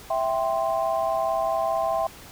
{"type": "chord", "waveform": "sine", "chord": "C major", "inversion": "first", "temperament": "equal", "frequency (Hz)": [659.3, 784, 1046.5], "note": ["E5", "G5", "C6"], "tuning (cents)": [0, 0, 0], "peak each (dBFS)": [-24, -27, -29], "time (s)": [0.1, 2.07], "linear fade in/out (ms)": 5, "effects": ["pink hiss -45 dBFS RMS until 2.31 s"]}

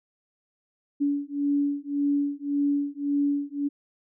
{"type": "beating tone pair", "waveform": "sine", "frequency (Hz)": [284.6, 286.4], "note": ["C#4", "D4"], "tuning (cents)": [46, -43], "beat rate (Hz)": 1.8, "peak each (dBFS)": [-26, -26], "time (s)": [1, 3.69], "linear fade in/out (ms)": 20, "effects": []}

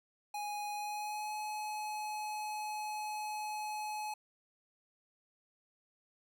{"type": "tone with pitch glide", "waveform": "square", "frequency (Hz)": [830, 849.4], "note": ["G#5", "G#5"], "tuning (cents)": [-1, 39], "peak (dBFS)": -38, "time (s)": [0.34, 4.14], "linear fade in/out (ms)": 5, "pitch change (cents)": 40, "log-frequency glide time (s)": [0.73, 1.33], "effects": []}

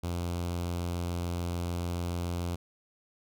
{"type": "tone with notch filter", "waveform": "sawtooth", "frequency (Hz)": 86.9, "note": "F2", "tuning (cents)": -8, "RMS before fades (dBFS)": -33, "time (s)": [0.03, 2.56], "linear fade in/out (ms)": 10, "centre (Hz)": 1800, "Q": 1.8, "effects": []}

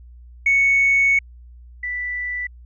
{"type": "tone pair in turn", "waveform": "sine", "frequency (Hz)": [2217, 1975.1], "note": ["C#7", "B6"], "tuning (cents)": [0, 0], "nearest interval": "major second", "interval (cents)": 200, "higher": "first", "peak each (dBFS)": [-12, -23], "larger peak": "first", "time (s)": [[0.46, 1.19], [1.83, 2.47]], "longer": "first", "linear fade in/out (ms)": 5, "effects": ["tanh soft clip ceiling -9 dBFS", "added 60 Hz sine -40 dBFS peak until 2.65 s"]}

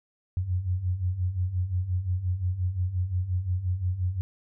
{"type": "beating tone pair", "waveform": "sine", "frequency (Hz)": [87.31, 93.01], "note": ["F2", "F#2"], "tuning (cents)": [0, 10], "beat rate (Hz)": 5.7, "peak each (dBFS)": [-31, -26], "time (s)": [0.37, 4.21], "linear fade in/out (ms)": 0, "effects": []}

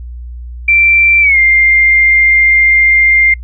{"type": "tone with pitch glide", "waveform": "sine", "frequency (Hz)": [2349, 2105], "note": ["D7", "C7"], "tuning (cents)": [0, 10], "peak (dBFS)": -5, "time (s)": [0.68, 3.34], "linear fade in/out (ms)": 5, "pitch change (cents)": -190, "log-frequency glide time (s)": [1.21, 1.38], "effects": ["noise-tail reverb RT60 0.1 s tail -26 dB re dry", "added 60 Hz sine -23 dBFS peak until 3.43 s"]}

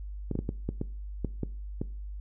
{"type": "clicks", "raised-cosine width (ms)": 3, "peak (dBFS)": -17, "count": 9, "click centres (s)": [0.313, 0.354, 0.39, 0.491, 0.69, 0.814, 1.247, 1.433, 1.815], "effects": ["noise-tail reverb RT60 0.4 s tail -20 dB re dry", "added 50 Hz sine -36 dBFS peak until 2.2 s"]}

